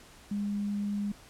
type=tone; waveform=sine; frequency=204.1 Hz; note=G#3; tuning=30 cents flat; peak=-29 dBFS; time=0.31-1.12 s; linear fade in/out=5 ms; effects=pink hiss -54 dBFS RMS until 1.29 s + low-pass 11000 Hz 12 dB/octave